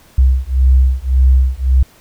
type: beating tone pair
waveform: sine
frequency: 64 / 65.8 Hz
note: C2 / C2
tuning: -38 / +10 cents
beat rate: 1.8 Hz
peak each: -11 dBFS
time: 0.18-1.83 s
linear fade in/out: 5 ms
effects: pink hiss -47 dBFS RMS until 2 s